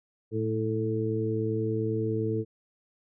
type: harmonic tone with a mistuned harmonic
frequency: 110 Hz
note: A2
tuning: in tune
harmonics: 1 / 2 / 3 / 4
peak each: -30 / -35 / -32 / -30 dBFS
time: 0.31-2.45 s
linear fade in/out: 50 ms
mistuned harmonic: 1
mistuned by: +41 cents
effects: none